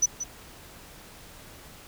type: tone with echo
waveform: sine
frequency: 5970 Hz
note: F#8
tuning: 15 cents sharp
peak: -15 dBFS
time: 0.02-0.06 s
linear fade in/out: 10 ms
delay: 180 ms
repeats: 1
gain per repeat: -13 dB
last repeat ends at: 0.24 s
effects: tanh soft clip ceiling -16 dBFS + pink hiss -48 dBFS RMS until 1.87 s